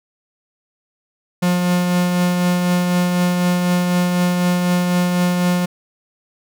45% pulse tone with tremolo, 178 Hz, F3, 33 cents sharp, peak -13 dBFS, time 1.42-5.66 s, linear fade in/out 10 ms, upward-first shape triangle, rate 4 Hz, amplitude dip 35%, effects none

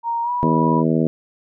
sine tone with pitch glide, 932.3 to 976.4 Hz, A#5 to B5, 0 to -20 cents, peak -19 dBFS, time 0.03-0.84 s, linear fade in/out 50 ms, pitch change +80 cents, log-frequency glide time 0.23-0.31 s
harmonic tone, 80.1 Hz, E2, 49 cents flat, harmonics 2 / 3 / 4 / 5 / 6 / 7 / 8, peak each -20 / -19 / -22 / -25 / -26 / -30 / -30 dBFS, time 0.43-1.07 s, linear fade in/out 0 ms
effects none

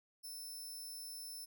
15% pulse tone, 5300 Hz, E8, 9 cents sharp, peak -40 dBFS, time 0.23-1.46 s, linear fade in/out 20 ms, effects none

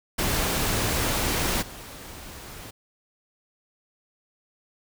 pink noise with level steps, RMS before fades -25 / -41 dBFS, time 0.18-2.71 s, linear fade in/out 10 ms, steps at 1.61 s, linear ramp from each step 20 ms, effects none

